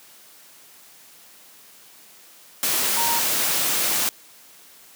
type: tone in noise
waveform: sine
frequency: 932.3 Hz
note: A#5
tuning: in tune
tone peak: -24 dBFS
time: 2.97-3.19 s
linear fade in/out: 0 ms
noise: white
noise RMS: -22 dBFS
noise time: 2.63-4.09 s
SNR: -5 dB
effects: white hiss -49 dBFS RMS until 4.95 s + high-pass 150 Hz 12 dB/octave